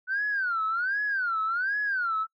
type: tone with vibrato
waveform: sine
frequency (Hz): 1480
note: F#6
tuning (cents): 0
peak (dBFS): -24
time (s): 0.07-2.27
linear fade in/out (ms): 50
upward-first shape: sine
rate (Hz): 1.3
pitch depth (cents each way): 230
effects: noise-tail reverb RT60 0.1 s tail -24 dB re dry + tanh soft clip ceiling -20 dBFS